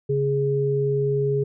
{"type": "tone pair together", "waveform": "sine", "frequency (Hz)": [138.6, 414.8], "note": ["C#3", "G#4"], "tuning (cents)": [0, -2], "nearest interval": "octave + perfect fifth", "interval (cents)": 1898, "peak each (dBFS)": [-23, -21], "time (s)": [0.09, 1.44], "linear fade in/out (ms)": 10, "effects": []}